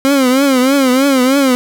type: tone with vibrato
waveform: 30% pulse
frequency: 265.6 Hz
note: C4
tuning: 26 cents sharp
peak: -6 dBFS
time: 0.05-1.55 s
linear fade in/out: 0 ms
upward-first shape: triangle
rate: 3.2 Hz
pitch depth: 130 cents each way
effects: none